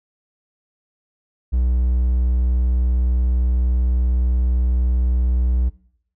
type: tone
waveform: triangle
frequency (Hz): 61.74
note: B1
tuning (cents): 0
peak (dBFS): -13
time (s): 1.52-5.7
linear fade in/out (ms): 20
effects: noise-tail reverb RT60 0.7 s tail -21 dB re dry